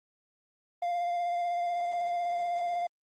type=tone with vibrato; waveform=triangle; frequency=698.5 Hz; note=F5; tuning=in tune; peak=-26 dBFS; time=0.82-2.87 s; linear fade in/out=5 ms; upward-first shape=triangle; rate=16 Hz; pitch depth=23 cents each way; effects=Opus 24 kbps